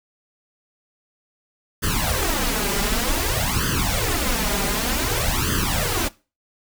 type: noise with flanger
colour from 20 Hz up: pink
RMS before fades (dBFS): -22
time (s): 1.82-6.09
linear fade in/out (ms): 20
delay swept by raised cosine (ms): 0.63 to 5.03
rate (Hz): 0.54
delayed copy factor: +0.95
effects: noise-tail reverb RT60 0.3 s tail -20 dB re dry